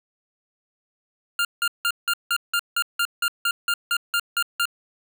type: tone bursts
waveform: 25% pulse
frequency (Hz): 1400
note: F6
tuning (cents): +4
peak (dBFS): -16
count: 15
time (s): 1.39-4.655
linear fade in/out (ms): 2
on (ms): 59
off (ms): 170
effects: none